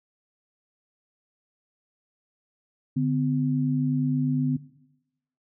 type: tone pair together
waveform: sine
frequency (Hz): 146.34 / 254.7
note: D3 / C4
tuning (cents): -6 / -46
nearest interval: minor seventh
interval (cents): 960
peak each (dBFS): -24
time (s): 2.96-4.57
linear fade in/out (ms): 10
effects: noise-tail reverb RT60 0.9 s tail -18 dB re dry